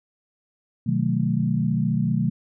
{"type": "chord", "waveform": "sine", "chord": "B dominant seventh", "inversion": "none", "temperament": "equal with one note detuned", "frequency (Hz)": [126.65, 155.56, 185, 220], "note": ["B2", "D#3", "F#3", "A3"], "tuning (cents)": [44, 0, 0, 0], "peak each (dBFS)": -25, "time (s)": [0.86, 2.3], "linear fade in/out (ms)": 10, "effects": []}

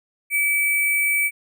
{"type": "tone with sample-and-hold", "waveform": "sine", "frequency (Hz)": 2300, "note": "D7", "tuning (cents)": -37, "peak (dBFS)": -17, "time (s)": [0.3, 1.31], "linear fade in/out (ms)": 50, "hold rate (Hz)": 11025, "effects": []}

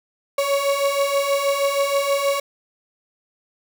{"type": "beating tone pair", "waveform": "35% pulse", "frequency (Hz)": [554.4, 560.7], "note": ["C#5", "C#5"], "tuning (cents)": [0, 20], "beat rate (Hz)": 6.3, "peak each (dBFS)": [-22, -18], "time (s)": [0.38, 2.4], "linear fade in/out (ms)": 5, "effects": []}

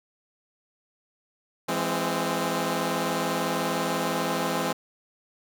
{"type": "chord", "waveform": "10% pulse", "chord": "E augmented", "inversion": "none", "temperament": "equal with one note detuned", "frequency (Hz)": [167.69, 207.7, 261.6], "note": ["E3", "G#3", "B#3"], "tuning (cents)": [30, 0, 0], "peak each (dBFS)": [-21, -22, -21], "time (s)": [1.68, 4.73], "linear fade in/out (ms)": 10, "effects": []}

